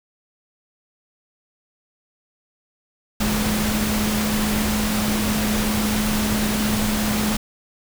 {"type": "tone in noise", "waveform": "sine", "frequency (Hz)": 212.5, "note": "G#3", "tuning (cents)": 40, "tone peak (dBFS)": -21, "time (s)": [3.2, 7.37], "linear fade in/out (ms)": 5, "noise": "pink", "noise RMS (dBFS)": -24, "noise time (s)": [3.2, 7.37], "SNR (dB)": 0, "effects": []}